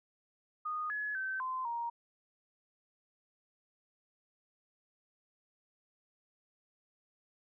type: tone with pitch steps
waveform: sine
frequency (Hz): 1234 / 1696 / 1543 / 1032 / 938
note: D#6 / G#6 / G6 / C6 / A#5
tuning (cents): -15 / +36 / -28 / -24 / +11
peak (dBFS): -34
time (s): 0.65-1.9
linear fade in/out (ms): 10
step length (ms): 250
effects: none